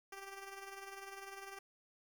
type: tone with tremolo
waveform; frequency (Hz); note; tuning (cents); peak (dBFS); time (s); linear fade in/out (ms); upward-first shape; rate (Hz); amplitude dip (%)
10% pulse; 392; G4; 0; -37; 0.12-1.59; 5; sine; 20; 55
effects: 11-bit